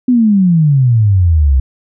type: exponential sweep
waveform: sine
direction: down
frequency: 256.9 to 63.7 Hz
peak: -6 dBFS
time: 0.08-1.6 s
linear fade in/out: 5 ms
effects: none